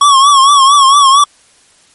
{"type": "tone with vibrato", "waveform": "square", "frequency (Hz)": 1111, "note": "C#6", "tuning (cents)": 4, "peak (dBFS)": -4, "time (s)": [0.01, 1.24], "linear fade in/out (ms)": 5, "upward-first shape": "triangle", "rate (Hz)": 4.4, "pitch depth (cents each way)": 98, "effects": ["white hiss -47 dBFS RMS until 1.94 s", "MP3 48 kbps"]}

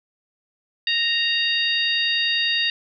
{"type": "harmonic tone", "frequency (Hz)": 930, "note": "A#5", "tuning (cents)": -4, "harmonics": [2, 3, 4, 5], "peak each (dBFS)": [-25, -23, -23, -28], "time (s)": [0.87, 2.7], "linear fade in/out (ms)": 2, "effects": []}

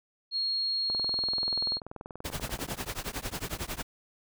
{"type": "tone", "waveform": "sine", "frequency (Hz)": 4275, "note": "C8", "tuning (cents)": 36, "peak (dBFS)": -27, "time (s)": [0.31, 1.8], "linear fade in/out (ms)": 50}
{"type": "click train", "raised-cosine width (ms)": 1, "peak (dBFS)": -26, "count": 39, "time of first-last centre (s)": [0.9, 2.736], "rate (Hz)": 20.7}
{"type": "noise with tremolo", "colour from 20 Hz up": "pink", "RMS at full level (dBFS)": -32, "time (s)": [2.24, 3.83], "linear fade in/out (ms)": 20, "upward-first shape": "triangle", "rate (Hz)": 11, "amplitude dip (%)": 100}
{"effects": []}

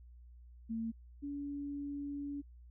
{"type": "tone pair in turn", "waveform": "sine", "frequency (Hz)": [226, 285], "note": ["A3", "C#4"], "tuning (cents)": [47, 48], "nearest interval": "major third", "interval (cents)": 401, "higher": "second", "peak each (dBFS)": [-35, -38], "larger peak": "first", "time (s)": [[0.69, 0.92], [1.22, 2.42]], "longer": "second", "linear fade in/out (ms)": 20, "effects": ["added 60 Hz sine -53 dBFS peak until 2.7 s"]}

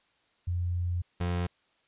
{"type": "tone pair in turn", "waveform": ["sine", "30% pulse"], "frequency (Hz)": [88, 88], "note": ["F2", "F2"], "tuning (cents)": [14, 14], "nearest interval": "unison", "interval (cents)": 0, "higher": "neither", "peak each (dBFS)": [-27, -25], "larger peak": "second", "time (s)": [[0.47, 1.02], [1.2, 1.47]], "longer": "first", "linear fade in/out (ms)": 10, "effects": ["white hiss -69 dBFS RMS until 1.87 s", "resampled to 8000 Hz"]}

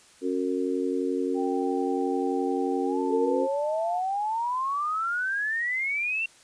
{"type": "harmonic tone", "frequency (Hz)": 91.5, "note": "F#2", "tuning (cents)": -19, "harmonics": [3, 4, 5], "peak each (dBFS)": [-28, -29, -30], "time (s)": [0.21, 3.48], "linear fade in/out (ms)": 50}
{"type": "tone with pitch glide", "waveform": "sine", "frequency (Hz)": [784, 880], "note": ["G5", "A5"], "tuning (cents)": [0, 0], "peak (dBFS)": -32, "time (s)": [1.34, 4.02], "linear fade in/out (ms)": 50, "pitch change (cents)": 200, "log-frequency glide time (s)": [2.85, 3]}
{"type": "exponential sweep", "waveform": "sine", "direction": "up", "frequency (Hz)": [433.9, 2738], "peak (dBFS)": -25, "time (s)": [3.1, 6.26], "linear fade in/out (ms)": 5}
{"effects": ["white hiss -55 dBFS RMS until 6.43 s", "resampled to 22050 Hz"]}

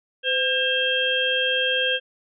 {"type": "harmonic tone with a mistuned harmonic", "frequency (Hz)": 536, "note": "C5", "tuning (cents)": 42, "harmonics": [1, 3, 5, 6], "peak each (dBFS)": [-26, -25, -27, -23], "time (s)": [0.23, 2], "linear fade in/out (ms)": 50, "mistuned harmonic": 1, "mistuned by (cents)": -80, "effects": []}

